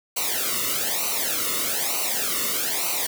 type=noise with flanger; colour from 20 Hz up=white; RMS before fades=-25 dBFS; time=0.16-3.07 s; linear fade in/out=10 ms; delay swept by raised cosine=0.58 to 1.26 ms; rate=1.1 Hz; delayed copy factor=-0.9; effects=none

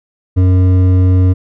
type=tone with hard clipping; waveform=sine; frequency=92.2 Hz; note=F#2; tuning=6 cents flat; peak=-8 dBFS; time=0.36-1.34 s; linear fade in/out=20 ms; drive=9 dB; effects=none

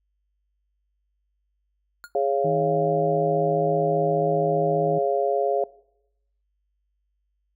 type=tone with exponential decay; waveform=square; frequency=1429 Hz; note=F6; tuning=39 cents sharp; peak=-34 dBFS; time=2.04-2.12 s; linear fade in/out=0 ms; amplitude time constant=17 ms
type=chord; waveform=sine; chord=Db major; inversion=second; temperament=just; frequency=415.8 / 554.4 / 693 Hz; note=Ab4 / Db5 / F5; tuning=+2 / 0 / -14 cents; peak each=-24 dBFS; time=2.15-5.64 s; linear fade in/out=2 ms
type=harmonic tone; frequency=159.5 Hz; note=D#3; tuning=43 cents sharp; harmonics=1 / 2 / 4 / 5; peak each=-27 / -33 / -39 / -41 dBFS; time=2.44-4.99 s; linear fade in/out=10 ms
effects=noise-tail reverb RT60 0.8 s tail -21 dB re dry + added 50 Hz sine -70 dBFS peak until 7.55 s

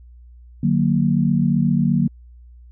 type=chord; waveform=sine; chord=D augmented; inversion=none; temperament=equal with one note detuned; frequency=150 / 185 / 233.1 Hz; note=D3 / F#3 / A#3; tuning=+37 / 0 / 0 cents; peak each=-19 dBFS; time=0.63-2.08 s; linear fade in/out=5 ms; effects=added 60 Hz sine -41 dBFS peak until 2.71 s

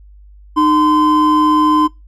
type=tone pair together; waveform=triangle; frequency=306.1 / 1029.6 Hz; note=D#4 / C6; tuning=-28 / -28 cents; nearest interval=octave + major sixth; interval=2100 cents; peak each=-10 dBFS; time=0.56-1.88 s; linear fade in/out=20 ms; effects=noise-tail reverb RT60 0.2 s tail -23 dB re dry + added 50 Hz sine -38 dBFS peak until 2.07 s

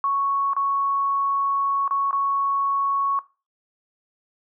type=tone with dropouts; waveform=sine; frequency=1108.7 Hz; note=C#6; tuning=in tune; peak=-19 dBFS; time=0.04-3.19 s; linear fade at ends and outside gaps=1 ms; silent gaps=0.534-0.565 / 1.878-1.909 / 2.11-2.129 s; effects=noise-tail reverb RT60 0.3 s tail -18 dB re dry

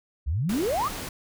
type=exponential sweep; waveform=sine; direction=up; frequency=61.74 to 1318.5 Hz; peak=-23 dBFS; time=0.26-0.89 s; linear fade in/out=20 ms
type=noise; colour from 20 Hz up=pink; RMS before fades=-35 dBFS; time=0.49-1.09 s; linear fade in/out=5 ms
effects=none

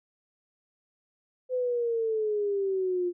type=exponential sweep; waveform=sine; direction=down; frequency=512 to 349.2 Hz; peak=-25 dBFS; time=1.49-3.13 s; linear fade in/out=50 ms; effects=none

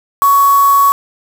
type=tone with quantisation; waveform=sine; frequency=1117 Hz; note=C#6; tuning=13 cents sharp; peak=-6 dBFS; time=0.22-0.92 s; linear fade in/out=0 ms; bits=3; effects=none

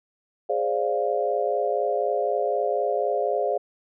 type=chord; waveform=sine; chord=D half-diminished seventh; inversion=second; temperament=equal; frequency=415.3 / 523.3 / 587.3 / 698.5 Hz; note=Ab4 / C5 / D5 / F5; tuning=0 / 0 / 0 / 0 cents; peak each=-27 dBFS; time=0.49-3.58 s; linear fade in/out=10 ms; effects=none

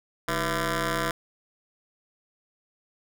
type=ring-modulated tone; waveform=10% pulse; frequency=174.1 Hz; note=F3; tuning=5 cents flat; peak=-14 dBFS; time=0.28-1.11 s; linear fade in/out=2 ms; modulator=837 Hz; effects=none

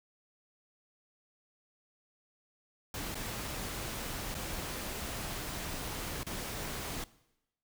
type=noise with dropouts; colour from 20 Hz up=pink; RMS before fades=-39 dBFS; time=2.94-7.04 s; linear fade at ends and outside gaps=2 ms; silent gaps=3.145-3.153 / 4.344-4.35 / 6.232-6.266 s; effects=noise-tail reverb RT60 0.9 s tail -20 dB re dry

